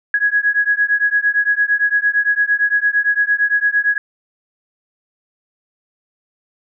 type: beating tone pair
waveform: sine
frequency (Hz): 1662 / 1670.8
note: G#6 / G#6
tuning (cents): +1 / +10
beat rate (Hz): 8.8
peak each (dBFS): -16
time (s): 0.14-3.98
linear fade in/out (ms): 2
effects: none